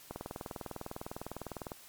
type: click train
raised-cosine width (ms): 1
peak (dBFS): -25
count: 33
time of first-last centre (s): 0.11-1.718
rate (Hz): 19.9
effects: white hiss -55 dBFS RMS until 1.88 s + MP3 96 kbps